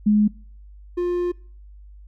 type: tone pair in turn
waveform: sine / triangle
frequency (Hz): 210 / 353.2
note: G#3 / F4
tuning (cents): +19 / +20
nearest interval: major sixth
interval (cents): 901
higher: second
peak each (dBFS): -13 / -18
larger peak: first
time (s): 0.06-0.28 / 0.97-1.32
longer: second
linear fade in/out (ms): 10
effects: noise-tail reverb RT60 0.5 s tail -25 dB re dry + added 50 Hz sine -41 dBFS peak until 2.07 s